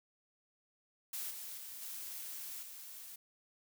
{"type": "noise with level steps", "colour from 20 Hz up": "blue", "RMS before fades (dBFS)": [-41, -46, -48, -45, -50], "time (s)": [1.13, 3.16], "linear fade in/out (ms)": 5, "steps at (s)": [1.3, 1.57, 1.81, 2.62], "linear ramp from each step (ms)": 10, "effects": []}